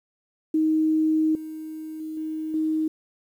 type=tone with level steps; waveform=sine; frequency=313.9 Hz; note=D#4; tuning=15 cents sharp; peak=-18 / -32 / -30 / -27 / -21 dBFS; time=0.54-2.88 s; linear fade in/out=5 ms; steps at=1.35 / 2 / 2.17 / 2.54 s; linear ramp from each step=2 ms; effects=9-bit